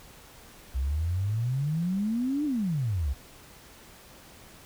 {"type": "exponential two-way sweep", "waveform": "sine", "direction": "up then down", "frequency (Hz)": [61.9, 305.9, 61.9], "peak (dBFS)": -25, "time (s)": [0.74, 3.14], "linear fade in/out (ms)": 20, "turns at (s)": 2.45, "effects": ["pink hiss -51 dBFS RMS until 4.65 s"]}